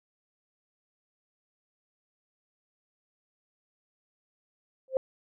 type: tone with exponential growth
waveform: sine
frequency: 525 Hz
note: C5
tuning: 6 cents sharp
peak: -18 dBFS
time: 4.88-4.97 s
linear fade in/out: 1 ms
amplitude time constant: 18 ms
effects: none